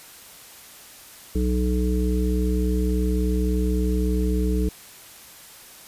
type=harmonic tone; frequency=61.74 Hz; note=B1; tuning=in tune; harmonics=1 / 3 / 5 / 7; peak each=-21 / -26 / -28 / -29 dBFS; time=1.35-4.69 s; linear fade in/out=5 ms; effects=white hiss -45 dBFS RMS until 5.87 s + resampled to 32000 Hz